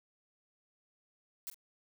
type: noise with echo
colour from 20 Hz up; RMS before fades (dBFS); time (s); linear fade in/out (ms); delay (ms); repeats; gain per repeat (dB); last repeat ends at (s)
blue; -41; 1.47-1.5; 0; 44; 1; -14; 1.544
effects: none